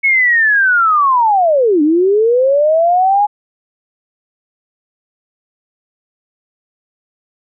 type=linear two-way sweep; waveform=sine; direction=down then up; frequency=2212 to 289.1 to 839 Hz; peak=-8 dBFS; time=0.03-3.27 s; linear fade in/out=20 ms; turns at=1.82 s; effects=none